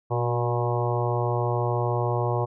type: harmonic tone with a mistuned harmonic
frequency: 120 Hz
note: B2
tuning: 49 cents flat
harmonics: 1 / 3 / 4 / 5 / 6 / 7 / 8 / 9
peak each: -25 / -30 / -31 / -32 / -33 / -33 / -34 / -35 dBFS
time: 0.1-2.46 s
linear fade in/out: 20 ms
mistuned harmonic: 3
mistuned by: +30 cents
effects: none